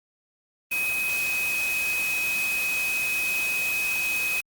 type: tone in noise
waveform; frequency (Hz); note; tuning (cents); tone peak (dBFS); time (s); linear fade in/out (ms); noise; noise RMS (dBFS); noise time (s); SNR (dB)
sine; 2529; D#7; +28; -24; 0.71-4.41; 10; white; -33; 0.71-4.41; +6
effects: Opus 32 kbps